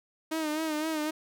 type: tone with vibrato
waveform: sawtooth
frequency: 311.3 Hz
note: D#4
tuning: 1 cent sharp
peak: -25 dBFS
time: 0.31-1.11 s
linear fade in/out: 10 ms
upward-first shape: sine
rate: 3.9 Hz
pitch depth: 58 cents each way
effects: none